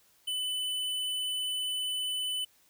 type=tone; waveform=square; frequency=3005 Hz; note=F#7; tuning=26 cents sharp; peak=-31 dBFS; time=0.27-2.45 s; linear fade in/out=10 ms; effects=white hiss -65 dBFS RMS until 2.69 s